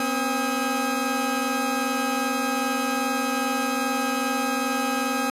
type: tone cluster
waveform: 30% pulse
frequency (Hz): 246.1 / 268.6 / 808 / 1269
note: B3 / C4 / G#5 / D#6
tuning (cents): -6 / +46 / -48 / +34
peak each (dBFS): -26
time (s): 0-5.3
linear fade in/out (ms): 2
effects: resampled to 32000 Hz